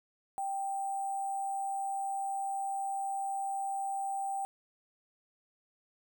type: tone with sample-and-hold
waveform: sine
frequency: 784 Hz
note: G5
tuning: in tune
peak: -32 dBFS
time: 0.38-4.45 s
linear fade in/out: 0 ms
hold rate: 8820 Hz
effects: none